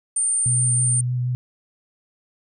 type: tone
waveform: sine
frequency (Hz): 8940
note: C#9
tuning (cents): +14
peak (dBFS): -18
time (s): 0.16-1.01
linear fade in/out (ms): 5
type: tone with vibrato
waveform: sine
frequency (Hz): 124.3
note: B2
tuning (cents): +12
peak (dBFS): -20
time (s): 0.46-1.35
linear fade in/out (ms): 0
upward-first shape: sine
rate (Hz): 6.3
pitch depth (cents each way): 14
effects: none